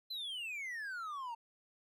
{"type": "exponential sweep", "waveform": "triangle", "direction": "down", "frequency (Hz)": [4131, 902], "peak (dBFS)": -38, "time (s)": [0.1, 1.35], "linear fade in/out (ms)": 10, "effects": []}